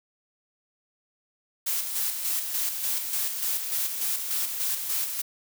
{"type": "noise with tremolo", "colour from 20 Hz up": "blue", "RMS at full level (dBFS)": -27, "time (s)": [1.66, 5.22], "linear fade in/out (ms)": 10, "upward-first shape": "square", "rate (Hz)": 3.4, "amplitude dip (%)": 45, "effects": []}